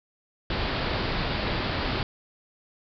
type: low-pass noise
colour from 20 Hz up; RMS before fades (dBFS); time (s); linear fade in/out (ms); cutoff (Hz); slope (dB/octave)
pink; -28; 0.5-2.03; 2; 4900; 96
effects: none